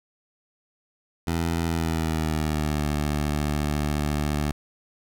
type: tone with pitch glide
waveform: 15% pulse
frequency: 83.3 to 74.21 Hz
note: E2 to D2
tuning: +19 to +19 cents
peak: -17 dBFS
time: 1.27-4.52 s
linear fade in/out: 5 ms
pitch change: -200 cents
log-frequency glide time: 1.65-2.86 s
effects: none